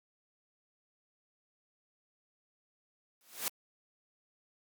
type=noise with exponential growth; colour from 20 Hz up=white; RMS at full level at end=-31 dBFS; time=3.21-3.48 s; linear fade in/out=0 ms; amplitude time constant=57 ms; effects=high-pass 200 Hz 12 dB/octave + Opus 48 kbps